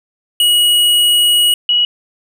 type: tone pair in turn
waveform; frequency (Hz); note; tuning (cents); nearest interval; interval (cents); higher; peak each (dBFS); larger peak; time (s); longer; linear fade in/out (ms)
square / sine; 2907 / 2918; F#7 / F#7; -31 / -25; unison; 6; second; -9; neither; 0.4-1.54 / 1.69-1.85; first; 2
effects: none